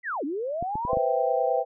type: linear two-way sweep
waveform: sine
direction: down then up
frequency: 2058 to 261.6 to 1077 Hz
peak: -27 dBFS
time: 0.03-0.95 s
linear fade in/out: 50 ms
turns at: 0.24 s
type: clicks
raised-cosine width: 3 ms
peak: -21 dBFS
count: 5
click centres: 0.626 / 0.755 / 0.851 / 0.932 / 0.971 s
type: chord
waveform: sine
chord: C major seventh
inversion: third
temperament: equal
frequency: 493.9 / 523.3 / 659.3 / 784 Hz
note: B4 / C5 / E5 / G5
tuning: 0 / 0 / 0 / 0 cents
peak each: -27 dBFS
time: 0.87-1.65 s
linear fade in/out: 50 ms
effects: none